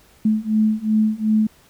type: beating tone pair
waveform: sine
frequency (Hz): 214.9 / 217.6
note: A3 / A3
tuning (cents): -41 / -19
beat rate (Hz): 2.7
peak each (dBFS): -19 / -18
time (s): 0.25-1.47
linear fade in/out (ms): 5
effects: pink hiss -53 dBFS RMS until 1.69 s